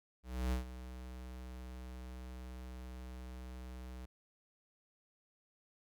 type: tone with ADSR envelope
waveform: square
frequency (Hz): 62.8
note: B1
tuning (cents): +30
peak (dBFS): -32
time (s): 0.23-4.06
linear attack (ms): 290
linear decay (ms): 120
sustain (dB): -14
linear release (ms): 11
effects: none